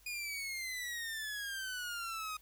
sawtooth exponential sweep, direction down, 2464 to 1244.5 Hz, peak -35 dBFS, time 0.06-2.37 s, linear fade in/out 5 ms, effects added 50 Hz sine -64 dBFS peak until 2.41 s + white hiss -65 dBFS RMS until 2.41 s

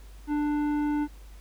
sine tone with tanh clipping, 295.8 Hz, D4, 13 cents sharp, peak -26 dBFS, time 0.27-1.08 s, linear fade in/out 50 ms, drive 12 dB, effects added 50 Hz sine -44 dBFS peak until 1.4 s + pink hiss -57 dBFS RMS until 1.4 s

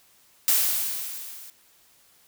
blue noise with level ramp, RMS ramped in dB -19 to -44 dBFS, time 0.48-1.5 s, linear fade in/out 0 ms, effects white hiss -59 dBFS RMS until 2.27 s

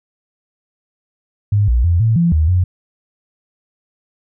sine tone with pitch steps, 102.8 / 59.8 / 85.8 / 112.3 / 170.1 / 78.2 / 90.5 Hz, G#2 / A#1 / F2 / A2 / F3 / D#2 / F#2, -17 / +45 / -30 / +36 / -45 / +9 / -38 cents, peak -10 dBFS, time 1.52-2.64 s, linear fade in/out 5 ms, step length 160 ms, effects none

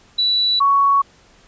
sine tone pair in turn, 3946 / 1115.7 Hz, B7 / C#6, -2 / +11 cents, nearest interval octave + minor seventh, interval 2187 cents, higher first, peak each -14 / -11 dBFS, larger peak second, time 0.18-0.6 / 0.6-1.02 s, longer neither, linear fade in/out 10 ms, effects pink hiss -51 dBFS RMS until 1.47 s + resampled to 16000 Hz

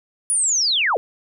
sine linear sweep, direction down, 9956 to 392 Hz, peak -16 dBFS, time 0.3-0.97 s, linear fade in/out 0 ms, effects none

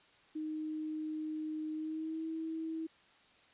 sine tone with pitch glide, 310.3 to 322.2 Hz, D#4 to E4, -5 to -39 cents, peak -36 dBFS, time 0.35-2.87 s, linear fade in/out 10 ms, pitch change +66 cents, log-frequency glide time 1.73-2.24 s, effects white hiss -64 dBFS RMS until 3.53 s + resampled to 8000 Hz

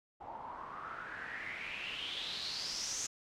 white noise with low-pass filter sweep, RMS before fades -42 dBFS, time 0.2-3.07 s, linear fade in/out 10 ms, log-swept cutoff 780 to 6700 Hz, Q 6.1, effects none

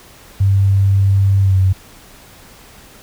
sine tone with pitch glide, 98 to 94.44 Hz, G2 to F#2, 0 to +36 cents, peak -9 dBFS, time 0.4-1.73 s, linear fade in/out 10 ms, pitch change -64 cents, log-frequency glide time 1.41-1.56 s, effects pink hiss -42 dBFS RMS until 3.02 s

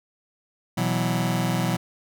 sawtooth chord, B suspended fourth, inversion none, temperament just, 123.47 / 164.63 / 185.21 Hz, B2 / E3 / F#3, 0 / -2 / +2 cents, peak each -22 dBFS, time 0.77-1.77 s, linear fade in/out 10 ms, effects none

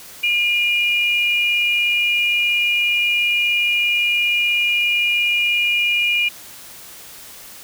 sine tone pair together, 2418 / 2881 Hz, D7 / F#7, +50 / -47 cents, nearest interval minor third, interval 303 cents, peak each -16 / -21 dBFS, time 0.23-6.29 s, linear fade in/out 10 ms, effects white hiss -39 dBFS RMS until 7.63 s

